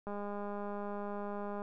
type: click train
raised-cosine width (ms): 1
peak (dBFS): -28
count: 317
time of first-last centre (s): 0.07-1.619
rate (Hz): 204
effects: none